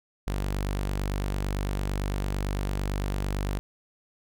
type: tone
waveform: sawtooth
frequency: 48.91 Hz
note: G1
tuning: 3 cents flat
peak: -23 dBFS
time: 0.27-3.59 s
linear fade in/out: 0 ms
effects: none